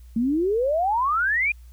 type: exponential sweep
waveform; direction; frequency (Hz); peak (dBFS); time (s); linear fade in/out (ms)
sine; up; 220 to 2477; -19; 0.16-1.52; 5
effects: added 60 Hz sine -42 dBFS peak until 1.72 s + white hiss -62 dBFS RMS until 1.72 s